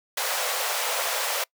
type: high-pass noise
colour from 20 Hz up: pink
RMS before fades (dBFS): -27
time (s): 0.17-1.44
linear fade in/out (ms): 5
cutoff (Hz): 490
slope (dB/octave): 48
effects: noise-tail reverb RT60 0.1 s tail -25 dB re dry